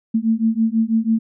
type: beating tone pair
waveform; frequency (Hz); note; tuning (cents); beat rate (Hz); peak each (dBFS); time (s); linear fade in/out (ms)
sine; 221.2 / 227.3; A3 / A#3; +9 / -43; 6.1; -18; 0.14-1.19; 10
effects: none